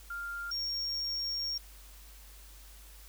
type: tone pair in turn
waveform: sine / triangle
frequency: 1396.9 / 5549 Hz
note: F6 / F8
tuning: 0 / -12 cents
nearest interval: 2 octaves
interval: 2388 cents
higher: second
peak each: -36 / -31 dBFS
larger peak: second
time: 0.1-0.51 / 0.51-1.58 s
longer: second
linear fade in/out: 5 ms
effects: added 50 Hz sine -51 dBFS peak until 3.08 s + white hiss -56 dBFS RMS until 3.08 s